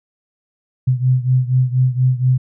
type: beating tone pair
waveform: sine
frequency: 126.5 / 130.7 Hz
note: B2 / C3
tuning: +42 / -1 cents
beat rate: 4.2 Hz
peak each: -14 / -17 dBFS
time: 0.87-2.38 s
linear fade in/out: 10 ms
effects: none